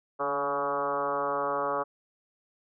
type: tone with frequency modulation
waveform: sine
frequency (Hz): 847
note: G#5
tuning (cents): +34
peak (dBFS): -26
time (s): 0.19-1.84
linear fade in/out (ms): 20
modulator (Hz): 140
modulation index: 3.2
effects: none